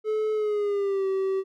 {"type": "tone with pitch glide", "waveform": "triangle", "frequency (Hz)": [431.5, 384.4], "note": ["A4", "G4"], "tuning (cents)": [-34, -34], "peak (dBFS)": -21, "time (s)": [0.04, 1.44], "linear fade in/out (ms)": 50, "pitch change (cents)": -200, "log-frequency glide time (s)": [0.33, 1.07], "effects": []}